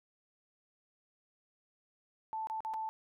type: tone with dropouts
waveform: sine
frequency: 880 Hz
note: A5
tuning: in tune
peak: -35 dBFS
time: 2.33-2.89 s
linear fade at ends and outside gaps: 0 ms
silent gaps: 2.471-2.499 / 2.605-2.649 / 2.737-2.741 s
effects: none